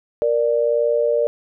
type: tone pair together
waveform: sine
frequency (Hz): 468.3 / 590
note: A#4 / D5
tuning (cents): +8 / +8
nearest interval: major third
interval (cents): 400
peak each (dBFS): -18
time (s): 0.22-1.27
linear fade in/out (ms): 0
effects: none